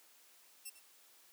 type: tone with echo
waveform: 5% pulse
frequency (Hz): 2700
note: E7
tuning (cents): +41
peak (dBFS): -35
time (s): 0.65-0.7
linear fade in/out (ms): 10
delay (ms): 98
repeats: 1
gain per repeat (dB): -14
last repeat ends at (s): 0.798
effects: white hiss -64 dBFS RMS until 1.32 s + high-pass 300 Hz 12 dB/octave